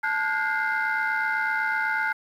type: tone cluster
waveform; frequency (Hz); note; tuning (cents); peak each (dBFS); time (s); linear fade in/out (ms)
sine; 875 / 1434 / 1502 / 1614 / 2084; A5 / F6 / F#6 / G#6 / C7; -10 / +45 / +26 / -50 / -7; -28 / -26 / -30 / -30 / -30; 0.03-2.13; 10
effects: tanh soft clip ceiling -16 dBFS + 9-bit